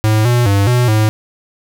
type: tone with pitch steps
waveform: square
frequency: 108.4 / 121.4 / 99.7 / 123.1 / 108.2 Hz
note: A2 / B2 / G2 / B2 / A2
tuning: -25 / -29 / +30 / -5 / -29 cents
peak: -10 dBFS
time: 0.04-1.09 s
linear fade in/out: 0 ms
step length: 210 ms
effects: none